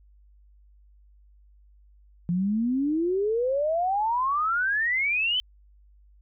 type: exponential sweep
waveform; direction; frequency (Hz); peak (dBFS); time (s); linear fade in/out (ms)
sine; up; 169.5 to 3093; -22; 2.29-5.4; 0
effects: added 50 Hz sine -53 dBFS peak until 6.21 s